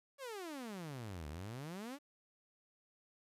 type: exponential two-way sweep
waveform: sawtooth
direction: down then up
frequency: 575 to 71.4 to 300.5 Hz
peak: -40 dBFS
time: 0.18-1.99 s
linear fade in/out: 50 ms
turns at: 1.28 s
effects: resampled to 32000 Hz + 12-bit